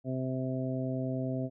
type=harmonic tone; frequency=130 Hz; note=C3; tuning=11 cents flat; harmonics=1 / 2 / 3 / 4 / 5; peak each=-34 / -34 / -42 / -42 / -39 dBFS; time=0.04-1.5 s; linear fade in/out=50 ms; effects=none